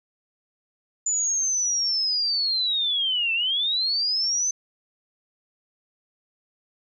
sine linear two-way sweep, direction down then up, 7040 to 2637 to 6190 Hz, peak -21 dBFS, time 1.06-4.51 s, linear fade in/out 5 ms, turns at 3.33 s, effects none

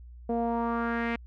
sawtooth tone with low-pass filter sweep, 233.1 Hz, A#3, in tune, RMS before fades -29 dBFS, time 0.29-1.16 s, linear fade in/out 5 ms, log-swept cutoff 590 to 2300 Hz, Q 3.2, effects added 60 Hz sine -44 dBFS peak until 1.26 s

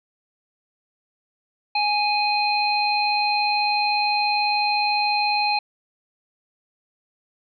harmonic tone, 830.6 Hz, G#5, in tune, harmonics 1 / 3 / 5, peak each -21 / -24 / -25 dBFS, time 1.75-5.59 s, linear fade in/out 5 ms, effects none

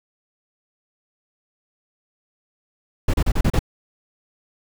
brown noise bursts, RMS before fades -17 dBFS, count 6, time 3.08-3.592 s, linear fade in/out 5 ms, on 57 ms, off 34 ms, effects none

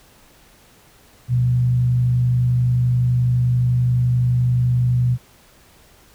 sine tone with frequency modulation, 123.47 Hz, B2, in tune, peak -14 dBFS, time 1.28-5.18 s, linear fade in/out 50 ms, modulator 51.6 Hz, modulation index 0.27, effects pink hiss -51 dBFS RMS until 6.14 s

